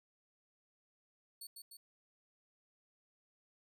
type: tone with echo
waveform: 15% pulse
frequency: 4435 Hz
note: C#8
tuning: in tune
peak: -40 dBFS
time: 1.41-1.47 s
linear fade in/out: 5 ms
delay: 150 ms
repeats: 2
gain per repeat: -3 dB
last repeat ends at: 1.77 s
effects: none